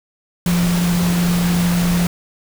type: tone in noise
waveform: sine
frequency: 174.61 Hz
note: F3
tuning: in tune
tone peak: -14 dBFS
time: 0.46-2.07 s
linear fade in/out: 2 ms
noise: pink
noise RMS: -24 dBFS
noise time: 0.46-2.07 s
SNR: +7 dB
effects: none